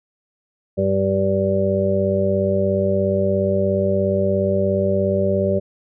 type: harmonic tone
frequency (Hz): 97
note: G2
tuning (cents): -18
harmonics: 1 / 2 / 4 / 5 / 6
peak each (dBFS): -24 / -22 / -22 / -26 / -20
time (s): 0.77-5.6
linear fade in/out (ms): 20
effects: none